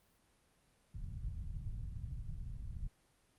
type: low-pass noise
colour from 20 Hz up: pink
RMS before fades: -43 dBFS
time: 0.94-2.88 s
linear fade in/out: 5 ms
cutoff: 130 Hz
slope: 24 dB/octave
effects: pink hiss -72 dBFS RMS until 3.38 s + Opus 32 kbps